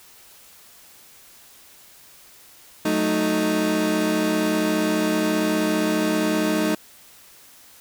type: chord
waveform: 30% pulse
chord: D# diminished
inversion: first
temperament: equal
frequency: 185 / 220 / 311.1 Hz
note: F#3 / A3 / D#4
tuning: 0 / 0 / 0 cents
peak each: -25 / -22 / -19 dBFS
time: 2.85-6.75 s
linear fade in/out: 5 ms
effects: white hiss -49 dBFS RMS until 7.8 s